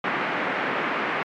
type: band-pass noise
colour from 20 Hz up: white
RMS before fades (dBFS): -26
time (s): 0.04-1.23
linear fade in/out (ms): 2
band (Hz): 170 to 2100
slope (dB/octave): 24
effects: MP3 96 kbps